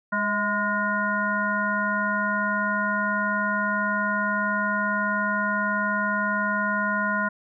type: harmonic tone with a mistuned harmonic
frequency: 205.4 Hz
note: G#3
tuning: 19 cents flat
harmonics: 1 / 3 / 5 / 7 / 9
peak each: -29 / -32 / -28 / -25 / -33 dBFS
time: 0.12-7.29 s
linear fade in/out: 10 ms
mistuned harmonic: 3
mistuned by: +59 cents
effects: none